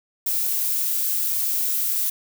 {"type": "noise", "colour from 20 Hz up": "violet", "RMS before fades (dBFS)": -23, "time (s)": [0.26, 2.1], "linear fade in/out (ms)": 5, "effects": []}